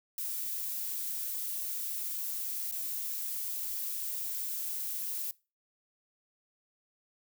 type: noise with dropouts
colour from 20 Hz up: violet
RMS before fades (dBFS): -36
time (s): 0.18-5.31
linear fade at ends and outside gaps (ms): 1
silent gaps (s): 2.713-2.723
effects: noise-tail reverb RT60 0.3 s tail -22 dB re dry